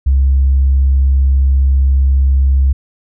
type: tone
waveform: sine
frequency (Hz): 67.4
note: C#2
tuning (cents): -48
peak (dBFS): -6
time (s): 0.06-2.73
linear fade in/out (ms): 10
effects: tanh soft clip ceiling -4 dBFS